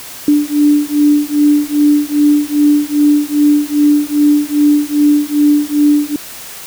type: beating tone pair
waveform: sine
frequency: 292.9 / 295.4 Hz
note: D4 / D4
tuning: -5 / +10 cents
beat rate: 2.5 Hz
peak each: -11 dBFS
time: 0.28-6.16 s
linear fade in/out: 2 ms
effects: white hiss -30 dBFS RMS until 6.66 s